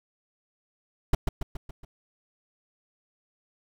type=noise with echo; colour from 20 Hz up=brown; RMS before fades=-18 dBFS; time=1.13-1.15 s; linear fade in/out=5 ms; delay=140 ms; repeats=5; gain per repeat=-5 dB; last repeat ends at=1.85 s; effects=none